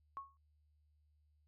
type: tone with exponential decay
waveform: sine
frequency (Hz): 1100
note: C#6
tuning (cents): -14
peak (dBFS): -39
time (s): 0.17-0.37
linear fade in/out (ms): 0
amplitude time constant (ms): 43
effects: added 75 Hz sine -70 dBFS peak until 1.47 s